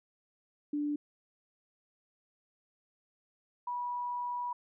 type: tone pair in turn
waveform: sine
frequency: 293.7 / 974.6 Hz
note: D4 / B5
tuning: 0 / -23 cents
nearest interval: octave + major sixth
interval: 2077 cents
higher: second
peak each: -30 / -33 dBFS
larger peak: first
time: 0.73-0.96 / 3.67-4.53 s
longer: second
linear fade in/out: 5 ms
effects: none